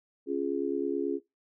sine chord, Db major, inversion none, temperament just, 277.2 / 346.5 / 415.8 Hz, Db4 / F4 / Ab4, 0 / -14 / +2 cents, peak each -32 dBFS, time 0.26-1.2 s, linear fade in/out 50 ms, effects noise-tail reverb RT60 0.2 s tail -19 dB re dry

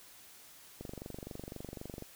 click train, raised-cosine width 2 ms, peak -29 dBFS, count 30, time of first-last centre 0.81-2.023 s, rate 23.9 Hz, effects white hiss -56 dBFS RMS until 2.15 s

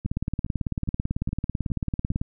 two click trains, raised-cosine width 5 ms, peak -24 / -13 dBFS, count 6 / 40, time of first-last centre 0.05-2.116 / 0.06-2.215 s, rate 2.42 / 18.1 Hz, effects none

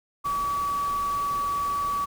sine tone in noise, 1141 Hz, C#6, 50 cents sharp, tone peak -24 dBFS, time 0.24-2.06 s, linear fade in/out 20 ms, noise pink, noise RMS -40 dBFS, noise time 0.24-2.06 s, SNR +13 dB, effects none

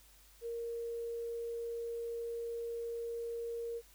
sine tone, 466.2 Hz, A#4, in tune, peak -37 dBFS, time 0.41-3.82 s, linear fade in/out 50 ms, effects added 50 Hz sine -63 dBFS peak until 3.94 s + white hiss -63 dBFS RMS until 3.94 s

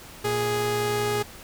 sawtooth tone pair together, 116.54 / 415.3 Hz, A#2 / G#4, 0 / 0 cents, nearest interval octave + minor seventh, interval 2200 cents, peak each -27 / -20 dBFS, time 0.24-1.23 s, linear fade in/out 10 ms, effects pink hiss -44 dBFS RMS until 1.43 s

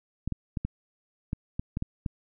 clicks, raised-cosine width 5 ms, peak -17 dBFS, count 9, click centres 0.276 / 0.323 / 0.572 / 0.65 / 1.331 / 1.595 / 1.771 / 1.824 / 2.062 s, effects none

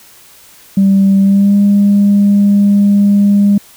sine tone with pitch glide, 195.3 to 202.2 Hz, G3 to G#3, -6 to -46 cents, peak -4 dBFS, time 0.77-3.58 s, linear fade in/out 5 ms, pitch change +60 cents, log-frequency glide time 1.21-1.56 s, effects tanh soft clip ceiling -2 dBFS + white hiss -41 dBFS RMS until 3.76 s

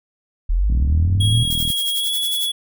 sine linear sweep, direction up, 36.61 to 120.3 Hz, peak -14 dBFS, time 0.49-1.44 s, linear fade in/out 10 ms
click train, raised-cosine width 5 ms, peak -14 dBFS, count 41, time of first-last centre 0.7-1.703 s, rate 39.9 Hz
square tone with pitch glide, 3303 to 3382 Hz, G#7 to G#7, -10 to +31 cents, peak -20 dBFS, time 1.2-2.52 s, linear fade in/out 10 ms, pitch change +41 cents, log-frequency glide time 1.93-2.13 s
violet noise with tremolo, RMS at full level -25 dBFS, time 1.5-2.49 s, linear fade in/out 5 ms, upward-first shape sine, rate 11 Hz, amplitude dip 80%
effects none

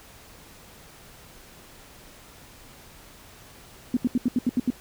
sine tone bursts, 246.9 Hz, B3, in tune, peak -18 dBFS, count 8, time 3.94-4.703 s, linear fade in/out 2 ms, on 28 ms, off 77 ms, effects pink hiss -49 dBFS RMS until 4.8 s

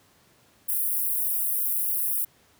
white high-pass noise, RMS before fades -26 dBFS, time 0.68-2.25 s, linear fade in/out 10 ms, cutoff 10000 Hz, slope 48 dB/octave, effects pink hiss -60 dBFS RMS until 2.59 s + high-pass 80 Hz 12 dB/octave

